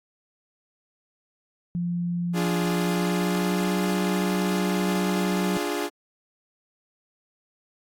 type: tone with pitch glide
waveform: sine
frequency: 173.9 to 185.31 Hz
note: F3 to F#3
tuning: -7 to +3 cents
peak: -24 dBFS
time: 1.75-5.57 s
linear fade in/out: 0 ms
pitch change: +110 cents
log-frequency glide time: 2.6-3.82 s
type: chord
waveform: sawtooth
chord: D diminished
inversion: none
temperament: equal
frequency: 293.7 / 349.2 / 415.3 Hz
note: D4 / F4 / Ab4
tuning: 0 / 0 / 0 cents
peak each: -26 dBFS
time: 2.33-5.9 s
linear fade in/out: 50 ms
effects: AAC 64 kbps